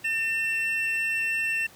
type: tone pair together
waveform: triangle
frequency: 1800 / 2697 Hz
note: A6 / E7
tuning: +39 / +39 cents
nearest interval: perfect fifth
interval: 700 cents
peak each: -28 / -24 dBFS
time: 0.04-1.67 s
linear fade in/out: 10 ms
effects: pink hiss -51 dBFS RMS until 1.75 s + high-pass 80 Hz 12 dB/octave